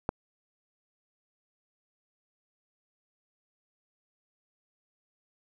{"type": "click", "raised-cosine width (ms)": 1, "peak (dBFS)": -13, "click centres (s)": 0.091, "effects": ["9-bit"]}